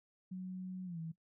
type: tone with pitch glide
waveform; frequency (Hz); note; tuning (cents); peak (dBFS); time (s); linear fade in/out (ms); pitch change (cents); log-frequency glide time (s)
sine; 185 to 162.92; F#3 to E3; 0 to -20; -40; 0.31-1.12; 10; -220; 0.85-0.99
effects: noise-tail reverb RT60 0.1 s tail -17 dB re dry